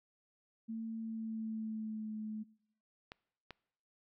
sine tone with pitch glide, 224.6 to 215.7 Hz, A3 to A3, +36 to -34 cents, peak -38 dBFS, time 0.68-2.44 s, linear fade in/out 20 ms, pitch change -70 cents, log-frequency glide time 0.98-2.15 s
clicks, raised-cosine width 0.3 ms, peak -30 dBFS, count 2, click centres 3.119 / 3.507 s
effects noise-tail reverb RT60 0.8 s tail -24 dB re dry

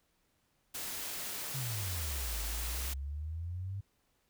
white noise, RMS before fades -40 dBFS, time 0.74-2.94 s, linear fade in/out 10 ms
sine exponential two-way sweep, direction down then up, 138.59 to 51.7 to 100.6 Hz, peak -36 dBFS, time 1.54-3.81 s, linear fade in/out 10 ms, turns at 2.39 s
effects pink hiss -75 dBFS RMS until 4.29 s

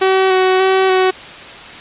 sawtooth tone with vibrato, 377 Hz, F#4, 32 cents sharp, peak -6 dBFS, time 0.01-1.11 s, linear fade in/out 10 ms, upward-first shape square, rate 1.7 Hz, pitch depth 15 cents each way, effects white hiss -32 dBFS RMS until 1.8 s + resampled to 8000 Hz

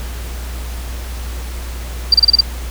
sine tone bursts, 4694 Hz, D8, 2 cents flat, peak -4 dBFS, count 6, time 2.12-2.408 s, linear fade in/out 5 ms, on 23 ms, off 30 ms, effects added 60 Hz sine -23 dBFS peak until 2.7 s + pink hiss -33 dBFS RMS until 2.7 s

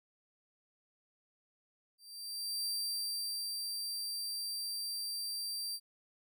sawtooth tone with ADSR envelope, 4699 Hz, D8, in tune, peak -31 dBFS, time 1.98-5.8 s, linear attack 670 ms, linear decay 850 ms, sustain -3 dB, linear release 55 ms, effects none

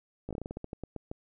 slowing click train, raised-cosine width 2 ms, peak -24 dBFS, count 14, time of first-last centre 0.29-1.114 s, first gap 17 ms, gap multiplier 1.2, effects none

